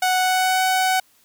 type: tone with pitch glide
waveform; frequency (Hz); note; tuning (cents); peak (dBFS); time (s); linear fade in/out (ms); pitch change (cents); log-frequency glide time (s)
sawtooth; 740 to 749.5; F#5 to F#5; 0 to +22; -13; 0.02-1; 5; +22; 0.19-0.62
effects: white hiss -58 dBFS RMS until 1.24 s